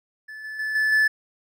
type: tone with level steps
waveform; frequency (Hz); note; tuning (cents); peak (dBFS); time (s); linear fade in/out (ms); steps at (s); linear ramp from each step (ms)
triangle; 1738; A6; -22; -34 / -30 / -23 / -17 / -14; 0.28-1.08; 10; 0.44 / 0.59 / 0.75 / 0.92; 5
effects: none